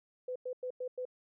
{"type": "tone bursts", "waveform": "sine", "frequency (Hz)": 504, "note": "B4", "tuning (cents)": 35, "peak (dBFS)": -35, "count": 5, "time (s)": [0.28, 1.053], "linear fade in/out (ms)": 5, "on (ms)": 77, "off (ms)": 97, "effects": []}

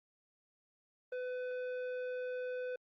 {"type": "tone with tanh clipping", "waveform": "sine", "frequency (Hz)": 502, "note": "B4", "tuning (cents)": 28, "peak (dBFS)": -39, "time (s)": [1.12, 2.76], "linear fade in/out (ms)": 5, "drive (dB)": 13, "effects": ["low-pass 3000 Hz 12 dB/octave", "Opus 32 kbps"]}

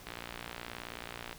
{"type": "click train", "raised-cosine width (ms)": 0.3, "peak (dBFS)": -24, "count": 75, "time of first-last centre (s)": [0.07, 1.329], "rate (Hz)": 58.8, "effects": ["pink hiss -52 dBFS RMS until 1.38 s"]}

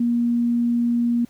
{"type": "tone", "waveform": "sine", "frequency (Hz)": 237.4, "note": "A#3", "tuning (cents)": 32, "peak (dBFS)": -17, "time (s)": [0, 1.25], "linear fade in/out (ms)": 5, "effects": ["pink hiss -56 dBFS RMS until 1.29 s"]}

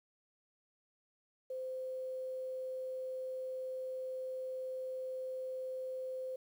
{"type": "tone with quantisation", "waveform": "sine", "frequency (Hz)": 517, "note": "C5", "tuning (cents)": -21, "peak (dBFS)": -38, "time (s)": [1.5, 6.36], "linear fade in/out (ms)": 5, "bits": 11, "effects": []}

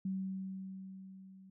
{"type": "tone with level ramp", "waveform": "sine", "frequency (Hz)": 190.5, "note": "G3", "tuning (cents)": -49, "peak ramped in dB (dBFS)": [-33, -54], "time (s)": [0.05, 1.5], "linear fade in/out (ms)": 5, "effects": []}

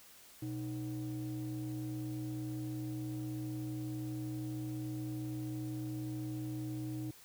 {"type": "tone pair together", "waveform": "sine", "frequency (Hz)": [123.46, 311.1], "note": ["B2", "D#4"], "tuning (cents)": [0, 0], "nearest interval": "octave + major third", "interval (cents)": 1600, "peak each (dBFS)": [-38, -38], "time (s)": [0.42, 7.11], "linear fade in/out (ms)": 5, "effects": ["tanh soft clip ceiling -34 dBFS", "white hiss -58 dBFS RMS until 7.24 s"]}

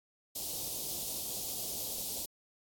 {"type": "band-stop noise", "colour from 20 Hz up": "white", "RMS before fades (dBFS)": -38, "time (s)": [0.35, 2.26], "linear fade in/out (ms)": 10, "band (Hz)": [760, 3500], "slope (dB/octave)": 24, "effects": ["AAC 64 kbps"]}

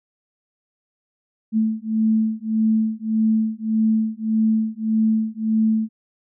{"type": "beating tone pair", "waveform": "sine", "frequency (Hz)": [219.1, 220.8], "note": ["A3", "A3"], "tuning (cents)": [-7, 6], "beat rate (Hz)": 1.7, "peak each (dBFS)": -20, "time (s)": [1.52, 5.89], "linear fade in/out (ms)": 50, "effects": []}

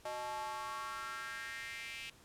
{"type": "tone with high-pass filter sweep", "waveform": "square", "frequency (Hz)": 123.47, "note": "B2", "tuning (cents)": 0, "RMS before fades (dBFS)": -43, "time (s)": [0.05, 2.1], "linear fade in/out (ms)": 5, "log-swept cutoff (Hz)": [690, 2600], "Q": 4.1, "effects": ["pink hiss -62 dBFS RMS until 2.24 s", "low-pass 12000 Hz 12 dB/octave"]}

